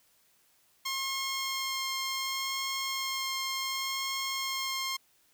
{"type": "tone with vibrato", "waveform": "10% pulse", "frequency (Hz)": 1071, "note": "C6", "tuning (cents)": 40, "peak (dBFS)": -23, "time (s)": [0.85, 4.97], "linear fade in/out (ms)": 10, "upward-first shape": "sine", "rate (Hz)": 0.68, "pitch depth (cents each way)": 9, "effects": ["white hiss -67 dBFS RMS until 5.33 s"]}